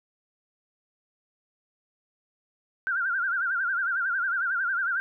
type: tone with vibrato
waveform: sine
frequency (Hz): 1480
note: F#6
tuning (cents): 0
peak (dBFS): -24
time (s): 2.87-5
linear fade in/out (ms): 0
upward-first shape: sine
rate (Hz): 11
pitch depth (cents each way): 130
effects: none